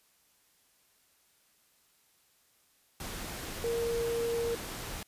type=tone in noise; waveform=sine; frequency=466.2 Hz; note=A#4; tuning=in tune; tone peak=-29 dBFS; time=3.64-4.55 s; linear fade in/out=2 ms; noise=pink; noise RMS=-40 dBFS; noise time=3-5.03 s; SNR=+8 dB; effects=white hiss -68 dBFS RMS until 5.07 s + resampled to 32000 Hz